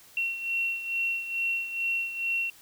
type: beating tone pair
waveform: sine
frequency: 2726 / 2728.3 Hz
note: F7 / F7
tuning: -43 / -41 cents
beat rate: 2.3 Hz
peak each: -28 / -34 dBFS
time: 0.17-2.5 s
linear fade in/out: 2 ms
effects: white hiss -54 dBFS RMS until 2.61 s